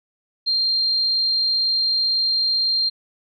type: tone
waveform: sine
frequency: 4186 Hz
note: C8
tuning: in tune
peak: -17 dBFS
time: 0.46-2.9 s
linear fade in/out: 20 ms
effects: none